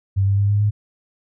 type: tone with pitch steps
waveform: sine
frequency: 97.6 / 99.25 / 100.93 / 102.63 / 104.36 Hz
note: G2 / G2 / G#2 / G#2 / G#2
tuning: -7 / +22 / -49 / -20 / +9 cents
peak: -14 dBFS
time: 0.16-0.71 s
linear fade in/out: 20 ms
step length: 110 ms
effects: none